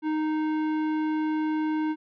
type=tone with tanh clipping; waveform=sine; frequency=310 Hz; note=D#4; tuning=6 cents flat; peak=-26 dBFS; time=0.02-1.96 s; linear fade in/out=50 ms; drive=14 dB; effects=none